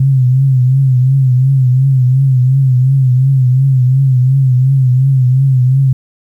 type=tone with vibrato; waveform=sine; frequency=130.81 Hz; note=C3; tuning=in tune; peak=-6 dBFS; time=0-5.93 s; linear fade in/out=5 ms; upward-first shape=triangle; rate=2.8 Hz; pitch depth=94 cents each way; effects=8-bit